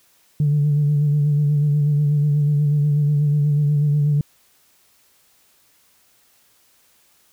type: tone with vibrato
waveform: sine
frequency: 146.83 Hz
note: D3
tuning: in tune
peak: -13 dBFS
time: 0.4-4.21 s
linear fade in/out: 2 ms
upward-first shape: sine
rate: 8.2 Hz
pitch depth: 37 cents each way
effects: tanh soft clip ceiling -11 dBFS + white hiss -58 dBFS RMS until 7.32 s